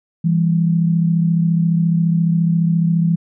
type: tone pair together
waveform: sine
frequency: 166.34 / 200.8 Hz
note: E3 / G3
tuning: +16 / +42 cents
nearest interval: minor third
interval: 326 cents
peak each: -13 / -21 dBFS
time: 0.24-3.16 s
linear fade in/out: 10 ms
effects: none